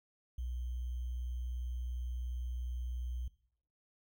sine tone with sample-and-hold, 61.4 Hz, B1, 9 cents flat, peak -36 dBFS, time 0.38-3.28 s, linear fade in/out 5 ms, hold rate 3150 Hz, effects noise-tail reverb RT60 0.7 s tail -20 dB re dry

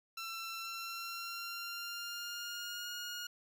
15% pulse tone with pitch glide, 1345 to 1433.2 Hz, E6 to F6, +34 to +44 cents, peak -34 dBFS, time 0.17-3.27 s, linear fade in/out 5 ms, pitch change +110 cents, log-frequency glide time 0.56-2.91 s, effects none

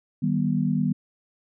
sine chord, Eb augmented, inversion none, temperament just, 155.56 / 194.45 / 243.1 Hz, Eb3 / G3 / B3, 0 / -14 / -27 cents, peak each -25 dBFS, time 0.22-0.93 s, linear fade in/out 10 ms, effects none

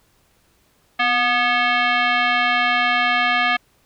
sine tone with frequency modulation, 250 Hz, B3, 21 cents sharp, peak -15 dBFS, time 0.99-3.57 s, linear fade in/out 10 ms, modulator 974 Hz, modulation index 2.7, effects pink hiss -60 dBFS RMS until 3.85 s

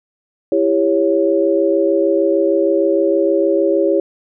sine chord, C# diminished, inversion first, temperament just, 332.6 / 399.1 / 554.4 Hz, E4 / G4 / C#5, +16 / +31 / 0 cents, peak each -16 dBFS, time 0.52-4 s, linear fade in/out 2 ms, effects none

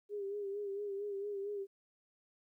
sine tone with vibrato, 403.2 Hz, G4, 49 cents sharp, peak -37 dBFS, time 0.09-1.67 s, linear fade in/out 50 ms, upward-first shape sine, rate 4.4 Hz, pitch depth 51 cents each way, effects 13-bit

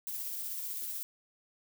violet noise with tremolo, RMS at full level -37 dBFS, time 0.07-1.03 s, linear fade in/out 0 ms, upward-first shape triangle, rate 16 Hz, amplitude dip 30%, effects none

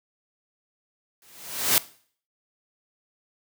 white noise with exponential growth, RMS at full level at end -17 dBFS, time 1.22-1.78 s, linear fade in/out 1 ms, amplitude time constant 120 ms, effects noise-tail reverb RT60 0.5 s tail -19 dB re dry + high-pass 100 Hz 12 dB/octave

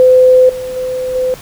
sine tone with level steps, 510 Hz, C5, 44 cents flat, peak -3 / -19 / -15 / -11 dBFS, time 0-1.34 s, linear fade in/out 0 ms, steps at 0.49 / 0.76 / 1.15 s, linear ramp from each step 5 ms, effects pink hiss -34 dBFS RMS until 1.41 s

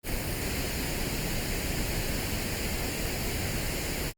pink noise with comb filter, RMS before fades -31 dBFS, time 0.03-4.13 s, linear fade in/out 50 ms, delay 0.42 ms, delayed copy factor +0.55, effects Opus 32 kbps

